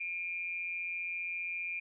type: tone with amplitude modulation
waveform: sine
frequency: 2400 Hz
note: D7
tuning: 37 cents sharp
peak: -32 dBFS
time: 0-1.8 s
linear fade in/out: 10 ms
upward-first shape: sine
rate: 175 Hz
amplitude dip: 60%
effects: none